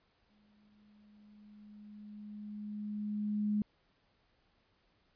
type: tone with exponential growth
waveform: sine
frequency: 209.1 Hz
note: G#3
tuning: 12 cents sharp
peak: -28 dBFS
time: 0.3-3.62 s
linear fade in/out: 2 ms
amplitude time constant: 720 ms
effects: pink hiss -73 dBFS RMS until 5.15 s + resampled to 11025 Hz